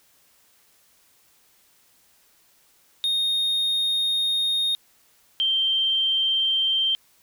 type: tone pair in turn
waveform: triangle / sine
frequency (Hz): 3700 / 3141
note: A#7 / G7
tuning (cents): -14 / +3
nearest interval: minor third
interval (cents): 283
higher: first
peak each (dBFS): -19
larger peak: neither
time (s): 3.04-4.75 / 5.4-6.95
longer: first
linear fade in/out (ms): 0
effects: white hiss -60 dBFS RMS until 7.22 s